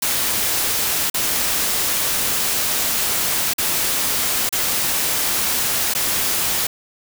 white noise with dropouts, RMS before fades -20 dBFS, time 0.02-6.67 s, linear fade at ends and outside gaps 5 ms, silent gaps 1.1-1.142 / 3.536-3.582 / 4.492-4.525 / 5.938-5.949 s, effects none

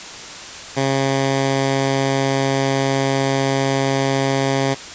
10% pulse tone, 135.8 Hz, C#3, 35 cents flat, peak -8 dBFS, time 0.76-4.75 s, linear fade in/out 20 ms, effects white hiss -33 dBFS RMS until 4.94 s + resampled to 16000 Hz

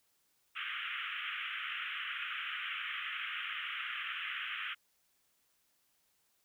white band-pass noise, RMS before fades -40 dBFS, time 0.55-4.75 s, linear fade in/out 20 ms, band 1200 to 3200 Hz, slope 96 dB/octave, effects white hiss -75 dBFS RMS until 6.44 s

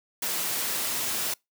white high-pass noise, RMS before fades -29 dBFS, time 0.22-1.34 s, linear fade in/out 5 ms, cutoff 120 Hz, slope 12 dB/octave, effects noise-tail reverb RT60 0.2 s tail -26 dB re dry

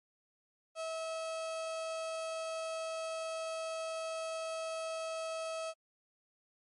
35% pulse tone, 647 Hz, E5, 32 cents flat, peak -35 dBFS, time 0.75-5.74 s, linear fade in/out 50 ms, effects MP3 48 kbps

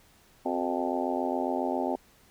harmonic tone with a mistuned harmonic, 87.31 Hz, F2, in tune, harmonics 3 / 4 / 5 / 6 / 7 / 8 / 9 / 10, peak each -32 / -34 / -38 / -38 / -34 / -37 / -34 / -37 dBFS, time 0.45-1.96 s, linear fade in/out 10 ms, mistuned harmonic 4, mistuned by +62 cents, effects pink hiss -60 dBFS RMS until 2.3 s

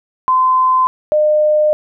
sine tone pair in turn, 1029 / 606.7 Hz, C6 / D#5, -29 / -44 cents, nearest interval major sixth, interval 915 cents, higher first, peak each -9 dBFS, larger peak neither, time 0.28-0.87 / 1.12-1.73 s, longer second, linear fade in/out 0 ms, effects none

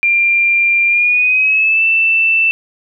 sine tone with pitch glide, 2384 to 2661 Hz, D7 to E7, +25 to +16 cents, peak -9 dBFS, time 0.03-2.51 s, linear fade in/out 0 ms, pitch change +191 cents, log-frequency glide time 0.87-1.85 s, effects none

